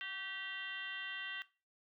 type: tone with frequency modulation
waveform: sine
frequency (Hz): 2349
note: D7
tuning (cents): 0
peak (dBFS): -40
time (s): 0.01-1.42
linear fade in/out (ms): 0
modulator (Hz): 402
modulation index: 2.4
effects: noise-tail reverb RT60 0.3 s tail -17 dB re dry